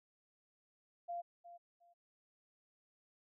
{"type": "tone with echo", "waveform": "sine", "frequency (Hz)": 693, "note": "F5", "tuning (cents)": -14, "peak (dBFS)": -39, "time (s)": [1.08, 1.22], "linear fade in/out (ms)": 20, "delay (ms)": 360, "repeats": 2, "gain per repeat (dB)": -13, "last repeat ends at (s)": 1.94, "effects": []}